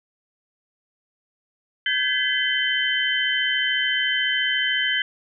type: tone cluster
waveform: sine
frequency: 1558 / 1692 / 2019 / 3075 Hz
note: G6 / G#6 / B6 / G7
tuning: -11 / +32 / +38 / -34 cents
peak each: -27 / -26 / -26 / -23 dBFS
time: 1.86-5.02 s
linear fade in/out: 2 ms
effects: none